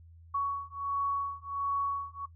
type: beating tone pair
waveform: sine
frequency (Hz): 1118 / 1119.4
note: C#6 / C#6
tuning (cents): +14 / +17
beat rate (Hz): 1.4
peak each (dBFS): -33 / -33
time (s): 0.34-2.26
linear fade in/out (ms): 10
effects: noise-tail reverb RT60 0.1 s tail -17 dB re dry + added 83 Hz sine -51 dBFS peak until 2.35 s